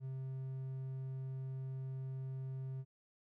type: tone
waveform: triangle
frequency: 132.2 Hz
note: C3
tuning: 18 cents sharp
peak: -38 dBFS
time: 0-2.85 s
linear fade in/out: 50 ms
effects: none